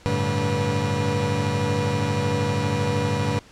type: tone cluster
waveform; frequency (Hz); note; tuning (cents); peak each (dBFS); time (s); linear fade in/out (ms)
30% pulse; 96.7 / 109.4 / 143.5 / 485.2; G2 / A2 / D3 / B4; -23 / -9 / -40 / -31; -24; 0.06-3.39; 0
effects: pink hiss -50 dBFS RMS until 3.51 s + low-pass 7000 Hz 12 dB/octave